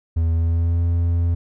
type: tone with pitch glide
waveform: triangle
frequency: 82.2 to 85.25 Hz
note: E2 to F2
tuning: -4 to -41 cents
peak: -14 dBFS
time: 0.16-1.35 s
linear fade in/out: 10 ms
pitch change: +63 cents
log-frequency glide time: 0.31-0.81 s
effects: none